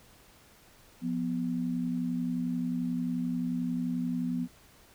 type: tone pair together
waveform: sine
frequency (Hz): 175.56 / 246.9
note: F3 / B3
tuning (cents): +9 / 0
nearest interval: tritone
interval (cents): 591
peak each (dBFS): -33 / -30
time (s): 1.01-4.48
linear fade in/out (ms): 50
effects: pink hiss -58 dBFS RMS until 4.94 s

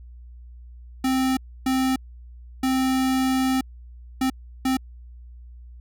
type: tone bursts at uneven times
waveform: square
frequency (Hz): 261.6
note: C4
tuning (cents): 0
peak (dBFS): -20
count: 5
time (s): 1.04-1.37 / 1.66-1.96 / 2.63-3.61 / 4.21-4.3 / 4.65-4.77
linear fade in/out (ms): 5
effects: added 60 Hz sine -40 dBFS peak until 5.8 s

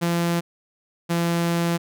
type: tone pair in turn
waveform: sawtooth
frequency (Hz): 170.8 / 170.02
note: F3 / F3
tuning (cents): -38 / -46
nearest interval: unison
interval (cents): 8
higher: first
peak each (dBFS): -16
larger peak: neither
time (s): 0.01-0.41 / 1.09-1.78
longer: second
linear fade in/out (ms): 20
effects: none

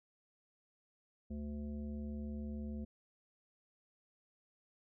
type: harmonic tone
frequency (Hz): 73.3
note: D2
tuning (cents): -3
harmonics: 1 / 3 / 5 / 7 / 9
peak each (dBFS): -43 / -42 / -56 / -56 / -63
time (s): 1.3-2.85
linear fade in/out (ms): 10
effects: none

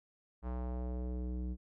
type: tone with low-pass filter sweep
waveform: square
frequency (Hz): 61.9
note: B1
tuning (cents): +5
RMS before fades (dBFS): -38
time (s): 0.42-1.57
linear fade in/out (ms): 50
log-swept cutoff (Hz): 1100 to 260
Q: 1.4
effects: none

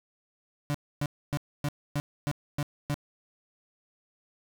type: tone bursts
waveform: 35% pulse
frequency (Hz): 145.7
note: D3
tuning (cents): -13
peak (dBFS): -25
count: 8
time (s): 0.7-2.942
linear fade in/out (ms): 0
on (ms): 44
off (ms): 270
effects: none

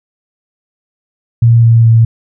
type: tone with pitch steps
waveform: sine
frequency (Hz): 116.54 / 115.27 / 114.01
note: A#2 / A#2 / A#2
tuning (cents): 0 / -19 / -38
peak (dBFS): -3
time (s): 1.42-2.05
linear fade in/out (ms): 5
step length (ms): 210
effects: none

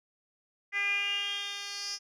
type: tone with band-pass filter sweep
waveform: 10% pulse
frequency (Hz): 402.7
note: G4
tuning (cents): +47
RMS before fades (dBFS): -33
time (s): 0.72-1.99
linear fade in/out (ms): 50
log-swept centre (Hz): 2100 to 5200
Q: 8.1
effects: none

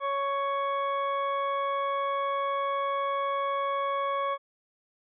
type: harmonic tone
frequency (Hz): 556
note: C#5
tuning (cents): +5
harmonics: 1 / 2 / 3 / 4 / 6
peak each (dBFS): -31 / -28 / -44 / -42 / -47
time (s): 0-4.38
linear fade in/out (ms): 50
effects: none

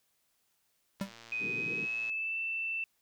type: click train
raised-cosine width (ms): 0.2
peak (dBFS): -33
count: 127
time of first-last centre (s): 1-2.096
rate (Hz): 115
type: tone with exponential decay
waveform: square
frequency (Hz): 196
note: G3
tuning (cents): 0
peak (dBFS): -30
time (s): 1.01-1.14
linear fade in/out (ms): 2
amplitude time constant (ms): 27
type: tone with pitch glide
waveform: sine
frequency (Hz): 2503 to 2667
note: D#7 to E7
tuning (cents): +10 to +20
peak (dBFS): -32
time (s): 1.32-2.84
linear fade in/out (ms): 2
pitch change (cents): +110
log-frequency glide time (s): 1.53-2.38
type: band-pass noise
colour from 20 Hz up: white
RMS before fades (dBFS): -43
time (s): 1.39-1.88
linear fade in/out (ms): 50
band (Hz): 110 to 470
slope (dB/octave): 96
effects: white hiss -75 dBFS RMS until 3.01 s

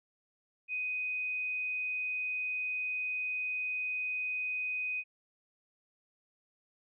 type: tone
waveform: sine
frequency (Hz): 2500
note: D#7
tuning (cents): +8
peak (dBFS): -32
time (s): 0.68-5.04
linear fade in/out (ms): 50
effects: none

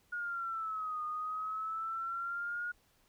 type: exponential two-way sweep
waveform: sine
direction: down then up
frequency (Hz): 1442 to 1225 to 1442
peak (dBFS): -35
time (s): 0.12-2.72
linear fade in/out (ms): 10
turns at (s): 1.04
effects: pink hiss -70 dBFS RMS until 3.08 s

